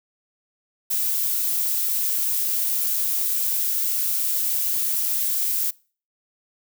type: noise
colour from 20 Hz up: violet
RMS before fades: -23 dBFS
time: 0.9-5.71 s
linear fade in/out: 10 ms
effects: noise-tail reverb RT60 0.4 s tail -24 dB re dry